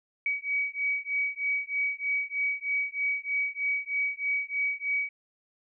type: beating tone pair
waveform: sine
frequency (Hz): 2266 / 2269.2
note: C#7 / C#7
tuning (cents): +37 / +40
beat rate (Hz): 3.2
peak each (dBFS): -30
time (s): 0.26-5.09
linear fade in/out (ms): 2
effects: none